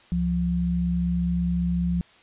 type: tone pair together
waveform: sine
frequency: 69.29 / 174.61 Hz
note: C#2 / F3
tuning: 0 / 0 cents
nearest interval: octave + major third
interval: 1600 cents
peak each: -28 / -22 dBFS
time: 0.12-2.01 s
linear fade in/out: 0 ms
effects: white hiss -54 dBFS RMS until 2.22 s + resampled to 8000 Hz